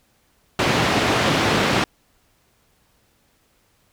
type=band-pass noise; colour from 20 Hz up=pink; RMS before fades=-19 dBFS; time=0.59-1.84 s; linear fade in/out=2 ms; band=130 to 3900 Hz; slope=12 dB/octave; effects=pink hiss -62 dBFS RMS until 3.92 s